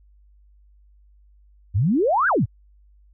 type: exponential two-way sweep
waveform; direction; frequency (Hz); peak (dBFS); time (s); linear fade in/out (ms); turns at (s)
sine; up then down; 84.1 to 1661.2 to 84.1; -16; 1.74-2.46; 20; 2.28
effects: added 50 Hz sine -51 dBFS peak until 3.13 s